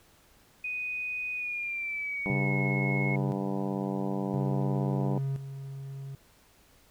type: tone with pitch glide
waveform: sine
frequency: 2489 to 2179 Hz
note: D#7 to C#7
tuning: 0 to -30 cents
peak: -31 dBFS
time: 0.64-3.16 s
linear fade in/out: 5 ms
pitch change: -230 cents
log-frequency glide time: 1.34-2.48 s
type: harmonic tone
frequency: 98.1 Hz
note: G2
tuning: 2 cents sharp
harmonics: 2 / 3 / 4 / 5 / 6 / 7 / 8 / 9 / 10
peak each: -32 / -36 / -38 / -40 / -42 / -43 / -44 / -45 / -46 dBFS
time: 2.26-5.18 s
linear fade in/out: 0 ms
type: tone with tremolo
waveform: triangle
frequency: 136.5 Hz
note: C#3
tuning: 26 cents flat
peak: -26 dBFS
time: 2.3-6.15 s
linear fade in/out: 0 ms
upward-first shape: square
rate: 0.49 Hz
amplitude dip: 65%
effects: pink hiss -61 dBFS RMS until 6.9 s